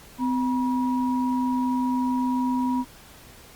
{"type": "tone pair together", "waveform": "sine", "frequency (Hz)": [255, 962.8], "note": ["C4", "B5"], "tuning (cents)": [-44, -44], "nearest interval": "octave + major seventh", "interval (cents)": 2300, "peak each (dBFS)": [-22, -28], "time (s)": [0.18, 2.85], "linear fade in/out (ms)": 50, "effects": ["pink hiss -48 dBFS RMS until 3.55 s", "Opus 48 kbps"]}